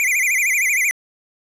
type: tone with vibrato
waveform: square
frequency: 2211 Hz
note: C#7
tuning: 5 cents flat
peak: -16 dBFS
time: 0-0.91 s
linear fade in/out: 0 ms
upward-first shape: sine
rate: 13 Hz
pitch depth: 180 cents each way
effects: resampled to 32000 Hz + 8-bit